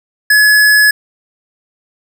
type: tone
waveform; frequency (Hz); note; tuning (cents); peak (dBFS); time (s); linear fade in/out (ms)
square; 1699; G#6; +39; -6; 0.3-0.91; 5
effects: none